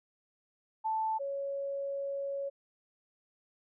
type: tone pair in turn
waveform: sine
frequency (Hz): 880 / 555.9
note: A5 / C#5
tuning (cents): 0 / +5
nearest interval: minor sixth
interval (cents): 795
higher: first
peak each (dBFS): -29 / -33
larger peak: first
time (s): 0.84-1.19 / 1.19-2.5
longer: second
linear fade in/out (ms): 20
effects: none